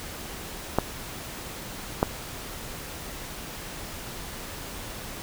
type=clicks; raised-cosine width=1 ms; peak=-5 dBFS; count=2; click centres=0.786 / 2.029 s; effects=pink hiss -38 dBFS RMS until 5.22 s